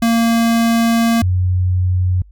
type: tone pair in turn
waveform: square / sine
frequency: 230.3 / 91.22 Hz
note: A#3 / F#2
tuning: -21 / -24 cents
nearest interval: octave + major third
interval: 1603 cents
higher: first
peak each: -12 dBFS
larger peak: neither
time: 0.02-1.22 / 1.22-2.22 s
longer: first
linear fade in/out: 5 ms
effects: added 50 Hz sine -40 dBFS peak until 2.31 s